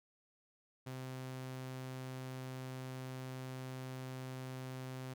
sawtooth tone, 129.7 Hz, C3, 15 cents flat, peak -39 dBFS, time 0.86-5.14 s, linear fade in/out 10 ms, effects none

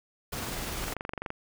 pink noise with tremolo, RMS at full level -34 dBFS, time 0.32-0.94 s, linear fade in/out 10 ms, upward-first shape sine, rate 20 Hz, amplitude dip 25%
click train, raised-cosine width 0.5 ms, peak -19 dBFS, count 12, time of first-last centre 0.84-1.304 s, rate 23.7 Hz
effects none

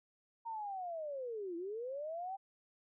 sine linear two-way sweep, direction down then up, 932.3 to 329.6 to 791 Hz, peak -39 dBFS, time 0.45-2.37 s, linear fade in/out 20 ms, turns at 1.56 s, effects none

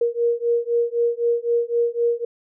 sine beating tone pair, 469.5 / 473.4 Hz, A#4 / A#4, +12 / +27 cents, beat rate 3.9 Hz, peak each -21 dBFS, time 0.01-2.25 s, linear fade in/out 5 ms, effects none

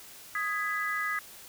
sine chord, G# minor, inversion second, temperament just, 1245.9 / 1661.2 / 1993.5 Hz, D#6 / G#6 / B6, +2 / 0 / +16 cents, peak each -33 dBFS, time 0.35-1.19 s, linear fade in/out 2 ms, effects white hiss -49 dBFS RMS until 1.48 s

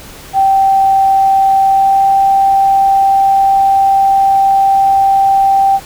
sine tone with pitch glide, 778 to 782.5 Hz, G5 to G5, -13 to -3 cents, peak -6 dBFS, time 0.33-5.8 s, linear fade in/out 50 ms, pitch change +10 cents, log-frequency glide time 1.63-2.03 s, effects pink hiss -33 dBFS RMS until 5.85 s

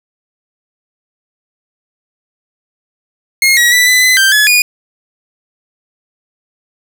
sawtooth tone with pitch steps, 2148 / 1914 / 1974 / 2003 / 2020 / 1570 / 1703 / 2450 Hz, C7 / A#6 / B6 / B6 / B6 / G6 / G#6 / D#7, +45 / +45 / -1 / +24 / +39 / +2 / +43 / -27 cents, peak -3 dBFS, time 3.42-4.62 s, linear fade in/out 2 ms, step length 150 ms, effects none

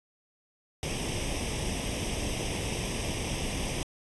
pink noise with comb filter, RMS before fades -32 dBFS, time 0.83-3.83 s, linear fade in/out 0 ms, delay 0.35 ms, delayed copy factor +0.75, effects resampled to 24000 Hz

